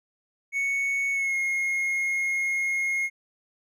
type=tone with pitch glide; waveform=triangle; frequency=2217 to 2151 Hz; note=C#7 to C7; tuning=0 to +47 cents; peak=-22 dBFS; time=0.52-3.1 s; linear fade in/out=50 ms; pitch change=-53 cents; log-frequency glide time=1.12-1.36 s; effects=none